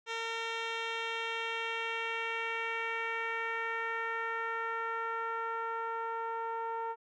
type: tone with low-pass filter sweep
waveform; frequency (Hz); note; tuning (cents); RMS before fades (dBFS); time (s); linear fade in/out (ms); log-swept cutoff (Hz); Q
10% pulse; 456.1; A#4; -38; -36; 0.06-6.96; 50; 4400 to 960; 2.1
effects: none